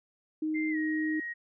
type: tone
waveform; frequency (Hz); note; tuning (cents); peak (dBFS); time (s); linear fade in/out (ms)
sine; 311.1; D#4; 0; -28; 0.42-1.2; 5
type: tone with pitch glide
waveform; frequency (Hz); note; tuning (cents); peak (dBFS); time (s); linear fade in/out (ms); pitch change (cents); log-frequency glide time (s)
sine; 2093 to 1886.3; C7 to A#6; 0 to +20; -34; 0.54-1.34; 20; -180; 0.7-0.77
effects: none